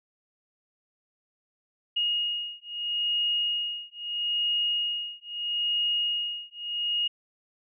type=beating tone pair; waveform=sine; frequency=2867 / 2867.77 Hz; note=F7 / F7; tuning=+45 / +45 cents; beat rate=0.77 Hz; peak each=-29 dBFS; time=1.96-7.08 s; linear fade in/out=10 ms; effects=none